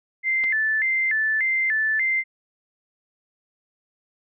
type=tone with vibrato; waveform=sine; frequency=1912 Hz; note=A#6; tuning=43 cents sharp; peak=-19 dBFS; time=0.23-2.24 s; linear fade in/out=50 ms; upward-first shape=square; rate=1.7 Hz; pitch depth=150 cents each way
type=clicks; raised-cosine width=0.3 ms; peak=-22 dBFS; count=2; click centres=0.438 / 0.442 s
effects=none